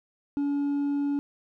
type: tone with hard clipping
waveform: sine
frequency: 284.8 Hz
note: C#4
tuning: 47 cents sharp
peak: -25 dBFS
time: 0.37-1.19 s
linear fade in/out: 0 ms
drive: 2 dB
effects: none